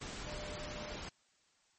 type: tone in noise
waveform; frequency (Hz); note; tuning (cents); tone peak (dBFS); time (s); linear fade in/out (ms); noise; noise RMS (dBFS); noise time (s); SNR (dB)
sine; 600; D5; +37; -47; 0.26-0.96; 5; pink; -44; 0.01-1.09; -6
effects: white hiss -72 dBFS RMS until 1.78 s + MP3 32 kbps